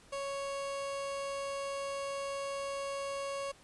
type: tone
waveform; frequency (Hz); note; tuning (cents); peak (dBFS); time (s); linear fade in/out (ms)
30% pulse; 554.4; C#5; 0; -33; 0.12-3.52; 10
effects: pink hiss -60 dBFS RMS until 3.63 s + resampled to 24000 Hz